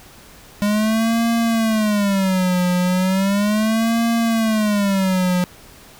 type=tone with vibrato; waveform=square; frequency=203.7 Hz; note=G#3; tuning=33 cents flat; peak=-16 dBFS; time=0.62-5.44 s; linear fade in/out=0 ms; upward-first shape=sine; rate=0.36 Hz; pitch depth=220 cents each way; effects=pink hiss -44 dBFS RMS until 5.99 s